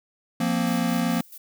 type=chord; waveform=square; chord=F suspended fourth; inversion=none; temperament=equal; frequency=174.61 / 233.1 / 261.6 Hz; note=F3 / Bb3 / C4; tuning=0 / 0 / 0 cents; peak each=-27 / -25 / -29 dBFS; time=0.4-1.21 s; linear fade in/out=5 ms
type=noise with tremolo; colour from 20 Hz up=violet; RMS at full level=-41 dBFS; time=0.67-1.38 s; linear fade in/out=5 ms; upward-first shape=square; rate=4.6 Hz; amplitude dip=70%
effects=none

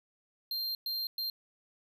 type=tone bursts at uneven times; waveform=square; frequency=4181 Hz; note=C8; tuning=2 cents flat; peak=-33 dBFS; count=3; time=0.51-0.75 / 0.86-1.07 / 1.18-1.3 s; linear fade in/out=2 ms; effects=none

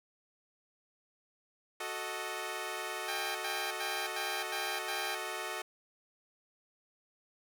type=chord; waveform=10% pulse; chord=D# diminished; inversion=first; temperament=equal; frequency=370 / 440 / 622.3 Hz; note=F#4 / A4 / D#5; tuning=0 / 0 / 0 cents; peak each=-33 dBFS; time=1.8-5.62 s; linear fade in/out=5 ms
type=tone bursts; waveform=10% pulse; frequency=798 Hz; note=G5; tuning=31 cents sharp; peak=-28 dBFS; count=6; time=3.08-5.15 s; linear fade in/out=5 ms; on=270 ms; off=90 ms
effects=none

